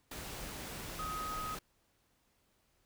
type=tone in noise; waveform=sine; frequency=1260 Hz; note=D#6; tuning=21 cents sharp; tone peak=-38 dBFS; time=0.99-1.55 s; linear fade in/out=5 ms; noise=pink; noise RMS=-44 dBFS; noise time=0.11-1.59 s; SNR=+3 dB; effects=pink hiss -74 dBFS RMS until 2.85 s